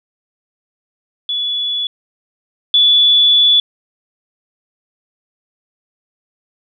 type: tone pair in turn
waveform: sine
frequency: 3421 / 3443 Hz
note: A7 / A7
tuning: -49 / -38 cents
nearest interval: unison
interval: 11 cents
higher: second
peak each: -16 / -7 dBFS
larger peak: second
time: 1.29-1.87 / 2.74-3.6 s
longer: second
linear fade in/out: 2 ms
effects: none